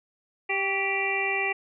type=harmonic tone with a mistuned harmonic; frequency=392 Hz; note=G4; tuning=in tune; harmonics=1 / 2 / 3 / 5 / 6 / 7; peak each=-32 / -32 / -39 / -30 / -28 / -33 dBFS; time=0.49-1.53 s; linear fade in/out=10 ms; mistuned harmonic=3; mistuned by=-45 cents; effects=none